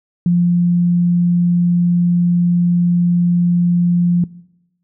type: tone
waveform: sine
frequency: 174.61 Hz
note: F3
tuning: in tune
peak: -10 dBFS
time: 0.26-4.24 s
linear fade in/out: 2 ms
effects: noise-tail reverb RT60 0.9 s tail -21 dB re dry